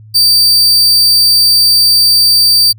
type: tone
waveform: 40% pulse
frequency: 4640 Hz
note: D8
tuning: 22 cents flat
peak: -4 dBFS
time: 0.14-2.73 s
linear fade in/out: 20 ms
effects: added 108 Hz sine -33 dBFS peak until 2.78 s